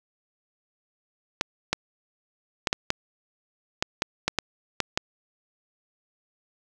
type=clicks; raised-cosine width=0.2 ms; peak=-5 dBFS; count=11; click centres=1.411 / 1.73 / 2.672 / 2.729 / 2.904 / 3.825 / 4.021 / 4.28 / 4.387 / 4.803 / 4.975 s; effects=none